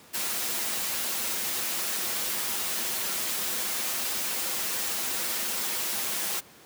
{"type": "noise with comb filter", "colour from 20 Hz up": "white", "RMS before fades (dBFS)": -30, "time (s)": [0.13, 6.41], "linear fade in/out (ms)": 20, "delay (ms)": 6.9, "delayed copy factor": -0.6, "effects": ["pink hiss -52 dBFS RMS until 6.65 s", "high-pass 150 Hz 12 dB/octave"]}